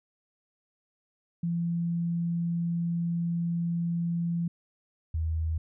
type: tone pair in turn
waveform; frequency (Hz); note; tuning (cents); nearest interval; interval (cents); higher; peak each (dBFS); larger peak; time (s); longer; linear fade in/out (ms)
sine; 170 / 80.23; F3 / E2; -46 / -46; octave + minor second; 1300; first; -26; neither; 1.43-4.48 / 5.14-5.58; first; 5
effects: none